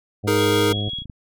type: harmonic tone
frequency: 103.83 Hz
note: G#2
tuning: in tune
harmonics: 1 / 2 / 3 / 4 / 5 / 6 / 7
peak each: -24 / -30 / -34 / -36 / -38 / -40 / -41 dBFS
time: 0.23-0.9 s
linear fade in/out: 20 ms
type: chord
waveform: square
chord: D# suspended fourth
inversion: none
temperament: equal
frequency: 311.1 / 415.3 / 466.2 Hz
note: D#4 / G#4 / A#4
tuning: 0 / 0 / 0 cents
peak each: -21 / -21 / -22 dBFS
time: 0.27-0.73 s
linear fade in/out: 10 ms
type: tone with tremolo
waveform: sine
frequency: 3322 Hz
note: G#7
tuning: in tune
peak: -26 dBFS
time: 0.36-1.05 s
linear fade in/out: 50 ms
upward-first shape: square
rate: 5.6 Hz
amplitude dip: 25%
type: clicks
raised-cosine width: 5 ms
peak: -25 dBFS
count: 8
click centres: 0.713 / 0.769 / 0.879 / 0.934 / 0.987 / 1.02 / 1.056 / 1.098 s
effects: none